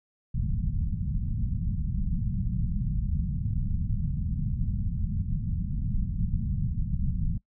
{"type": "low-pass noise", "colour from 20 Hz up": "pink", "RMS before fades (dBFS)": -28, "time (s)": [0.34, 7.38], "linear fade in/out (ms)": 10, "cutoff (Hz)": 200, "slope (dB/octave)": 48, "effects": ["noise-tail reverb RT60 0.1 s tail -22 dB re dry"]}